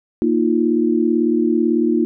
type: chord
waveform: sine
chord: Bb suspended fourth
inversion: none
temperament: equal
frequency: 233.1 / 311.1 / 349.2 Hz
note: Bb3 / Eb4 / F4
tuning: 0 / 0 / 0 cents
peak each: -18 dBFS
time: 0.22-2.05 s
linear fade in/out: 0 ms
effects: none